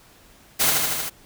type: noise with echo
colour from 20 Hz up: white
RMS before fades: -19 dBFS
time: 0.59-0.71 s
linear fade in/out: 20 ms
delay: 78 ms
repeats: 5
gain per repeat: -2 dB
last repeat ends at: 1.1 s
effects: pink hiss -52 dBFS RMS until 1.25 s